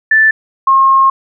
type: tone pair in turn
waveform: sine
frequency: 1760 / 1074.9 Hz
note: A6 / C6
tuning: 0 / +46 cents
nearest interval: major sixth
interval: 854 cents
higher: first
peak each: -5 dBFS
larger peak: neither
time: 0.11-0.31 / 0.67-1.1 s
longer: second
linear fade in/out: 5 ms
effects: none